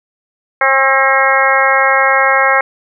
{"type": "harmonic tone with a mistuned harmonic", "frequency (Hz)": 269, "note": "C4", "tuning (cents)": 48, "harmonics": [2, 3, 4, 5, 6, 7, 8], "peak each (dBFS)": [-16, -16, -16, -16, -16, -16, -16], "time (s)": [0.61, 2.61], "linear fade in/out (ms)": 2, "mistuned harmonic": 5, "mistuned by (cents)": -22, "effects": []}